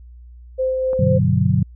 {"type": "tone with tremolo", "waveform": "sine", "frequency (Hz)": 519, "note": "C5", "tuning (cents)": -14, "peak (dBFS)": -16, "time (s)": [0.58, 1.19], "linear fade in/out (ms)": 20, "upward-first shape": "sine", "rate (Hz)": 3.9, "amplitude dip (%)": 25}
{"type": "click", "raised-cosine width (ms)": 1, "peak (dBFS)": -19, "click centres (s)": 0.932}
{"type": "chord", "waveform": "sine", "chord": "G major seventh", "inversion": "none", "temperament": "equal", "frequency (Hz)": [98, 123.47, 146.83, 185], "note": ["G2", "B2", "D3", "F#3"], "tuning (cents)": [0, 0, 0, 0], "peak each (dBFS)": -19, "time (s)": [0.99, 1.63], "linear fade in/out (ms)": 5}
{"effects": ["added 60 Hz sine -38 dBFS peak until 1.75 s"]}